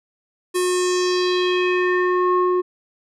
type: tone with low-pass filter sweep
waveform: square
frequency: 362 Hz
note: F#4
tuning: 38 cents flat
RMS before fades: -19 dBFS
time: 0.54-2.62 s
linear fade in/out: 20 ms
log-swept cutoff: 11000 to 790 Hz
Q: 3
effects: none